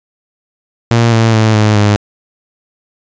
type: tone with pitch steps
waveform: sawtooth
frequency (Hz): 116.54 / 113.22 / 110 / 106.87 / 103.83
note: A#2 / A2 / A2 / A2 / G#2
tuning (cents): 0 / +50 / 0 / -50 / 0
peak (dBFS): -3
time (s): 0.91-1.96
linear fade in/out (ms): 0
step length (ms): 210
effects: resampled to 16000 Hz